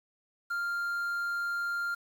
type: tone with quantisation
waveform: triangle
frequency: 1396.9 Hz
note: F6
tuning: in tune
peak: -28 dBFS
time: 0.5-1.95 s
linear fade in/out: 10 ms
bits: 9
effects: none